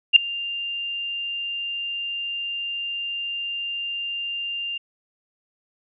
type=tone with ADSR envelope; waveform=sine; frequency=2794 Hz; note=F7; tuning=in tune; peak=-4 dBFS; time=0.13-4.78 s; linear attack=31 ms; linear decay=4 ms; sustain=-22 dB; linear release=8 ms; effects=none